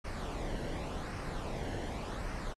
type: noise with flanger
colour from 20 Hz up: brown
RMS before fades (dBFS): -39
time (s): 0.04-2.53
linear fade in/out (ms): 10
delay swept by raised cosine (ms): 0.27 to 0.83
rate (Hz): 0.88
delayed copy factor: -0.5
effects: low-pass 10000 Hz 12 dB/octave + AAC 32 kbps